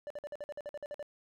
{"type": "tone bursts", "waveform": "triangle", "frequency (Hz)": 586, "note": "D5", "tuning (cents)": -4, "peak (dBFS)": -36, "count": 12, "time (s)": [0.07, 1.027], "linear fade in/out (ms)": 0, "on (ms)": 33, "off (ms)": 51, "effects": []}